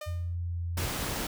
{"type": "tone with exponential decay", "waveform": "sawtooth", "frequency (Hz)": 606, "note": "D#5", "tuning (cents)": -46, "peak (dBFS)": -32, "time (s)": [0.01, 0.36], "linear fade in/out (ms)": 5, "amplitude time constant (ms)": 76}
{"type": "tone with pitch glide", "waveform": "sine", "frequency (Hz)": [86.5, 85.7], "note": ["F2", "F2"], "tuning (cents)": [-16, -32], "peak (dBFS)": -30, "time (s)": [0.06, 0.86], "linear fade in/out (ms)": 20, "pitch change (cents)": -16, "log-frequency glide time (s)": [0.45, 0.61]}
{"type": "noise", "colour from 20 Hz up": "pink", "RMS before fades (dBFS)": -33, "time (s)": [0.77, 1.27], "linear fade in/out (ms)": 5}
{"effects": []}